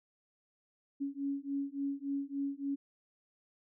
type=beating tone pair; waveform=sine; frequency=277.2 / 280.7 Hz; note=C#4 / C#4; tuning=0 / +22 cents; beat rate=3.5 Hz; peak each=-37 / -37 dBFS; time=1-2.76 s; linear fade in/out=20 ms; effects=none